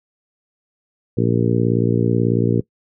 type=harmonic tone; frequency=58.27 Hz; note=A#1; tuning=in tune; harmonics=2 / 3 / 4 / 5 / 6 / 7 / 8; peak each=-19 / -21 / -22 / -23 / -24 / -24 / -25 dBFS; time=1.17-2.61 s; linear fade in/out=10 ms; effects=noise-tail reverb RT60 0.1 s tail -21 dB re dry